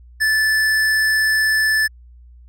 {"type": "tone with tanh clipping", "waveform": "sine", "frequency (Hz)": 1748, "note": "A6", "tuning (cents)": -12, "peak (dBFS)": -16, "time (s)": [0.2, 1.88], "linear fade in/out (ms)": 20, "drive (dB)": 16, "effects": ["added 60 Hz sine -41 dBFS peak until 2.48 s"]}